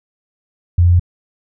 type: tone with pitch steps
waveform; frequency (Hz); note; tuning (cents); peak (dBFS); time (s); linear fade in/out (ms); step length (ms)
sine; 87 / 87.55 / 88.11; F2 / F2 / F2; -6 / +5 / +16; -7; 0.78-0.996; 5; 72
effects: none